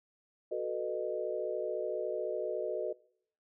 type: chord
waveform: sine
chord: B dominant seventh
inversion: second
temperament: equal with one note detuned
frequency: 370 / 440 / 493.9 / 614 Hz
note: F#4 / A4 / B4 / D#5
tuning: 0 / 0 / 0 / -23 cents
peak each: -38 / -38 / -38 / -37 dBFS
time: 0.51-2.93 s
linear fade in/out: 10 ms
effects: noise-tail reverb RT60 0.6 s tail -22 dB re dry